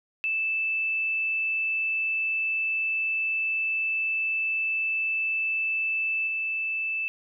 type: tone with level steps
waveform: sine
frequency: 2636 Hz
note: E7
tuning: 1 cent flat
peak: -24 / -26 dBFS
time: 0.24-7.08 s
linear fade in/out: 0 ms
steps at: 6.27 s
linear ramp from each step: 5 ms
effects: none